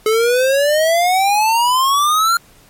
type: exponential sweep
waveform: square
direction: up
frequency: 428 to 1396.9 Hz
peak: -12 dBFS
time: 0.06-2.37 s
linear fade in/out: 2 ms
effects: pink hiss -48 dBFS RMS until 2.69 s + MP3 64 kbps